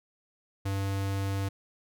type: tone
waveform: square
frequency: 98 Hz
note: G2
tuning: in tune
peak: -29 dBFS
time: 0.65-1.49 s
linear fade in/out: 10 ms
effects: none